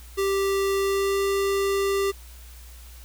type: tone with pitch glide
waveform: square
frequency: 392 to 394.5 Hz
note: G4 to G4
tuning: 0 to +11 cents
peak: -22 dBFS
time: 0.17-2.12 s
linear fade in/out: 20 ms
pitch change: +11 cents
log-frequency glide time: 0.79-1.2 s
effects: added 60 Hz sine -42 dBFS peak until 3.04 s + white hiss -50 dBFS RMS until 3.04 s